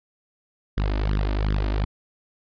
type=tone with flanger; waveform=sawtooth; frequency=51 Hz; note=G#1; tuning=31 cents flat; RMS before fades=-23 dBFS; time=0.77-1.85 s; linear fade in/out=10 ms; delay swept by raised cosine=0.58 to 3.38 ms; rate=2.7 Hz; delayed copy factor=+0.9; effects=resampled to 11025 Hz